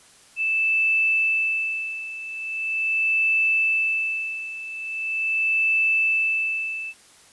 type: tone with tremolo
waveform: sine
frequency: 2637 Hz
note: E7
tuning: in tune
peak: -17 dBFS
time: 0.36-6.94 s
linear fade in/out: 50 ms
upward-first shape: sine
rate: 0.41 Hz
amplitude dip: 80%
effects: white hiss -52 dBFS RMS until 7.32 s + resampled to 24000 Hz